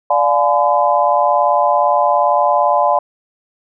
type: chord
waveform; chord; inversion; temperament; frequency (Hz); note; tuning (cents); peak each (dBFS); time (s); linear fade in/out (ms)
sine; D diminished seventh; none; just; 587.3 / 704.8 / 845.8 / 1014.9; D5 / F5 / Ab5 / Cb6; 0 / +16 / +31 / +47; -16; 0.1-2.99; 5
effects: none